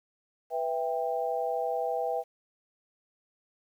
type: chord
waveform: sine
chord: E minor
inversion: second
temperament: just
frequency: 494.4 / 659.3 / 791.1 Hz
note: B4 / E5 / G5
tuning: +2 / 0 / +16 cents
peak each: -32 dBFS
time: 0.5-2.24 s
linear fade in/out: 50 ms
effects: 10-bit